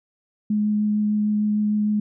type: tone with vibrato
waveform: sine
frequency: 210.4 Hz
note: G#3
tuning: 23 cents sharp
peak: -18 dBFS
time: 0.5-2 s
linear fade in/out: 5 ms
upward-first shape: triangle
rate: 6.6 Hz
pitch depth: 10 cents each way
effects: none